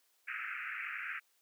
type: band-pass noise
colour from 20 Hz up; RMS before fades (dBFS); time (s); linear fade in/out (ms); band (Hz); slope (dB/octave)
pink; -41; 0.27-1.2; 20; 1300 to 2600; 96
effects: white hiss -73 dBFS RMS until 1.41 s + high-pass 400 Hz 12 dB/octave